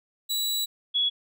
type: tone pair in turn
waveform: sawtooth / sine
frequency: 3924 / 3368 Hz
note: B7 / G#7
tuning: -12 / +24 cents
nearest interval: minor third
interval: 264 cents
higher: first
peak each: -22 / -21 dBFS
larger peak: second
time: 0.29-0.66 / 0.94-1.1 s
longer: first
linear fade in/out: 20 ms
effects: none